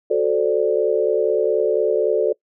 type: chord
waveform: sine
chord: D dominant seventh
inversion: first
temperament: equal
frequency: 370 / 440 / 523.3 / 587.3 Hz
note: F#4 / A4 / C5 / D5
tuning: 0 / 0 / 0 / 0 cents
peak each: -22 / -18 / -24 / -22 dBFS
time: 0.1-2.33 s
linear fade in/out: 10 ms
effects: noise-tail reverb RT60 0.1 s tail -24 dB re dry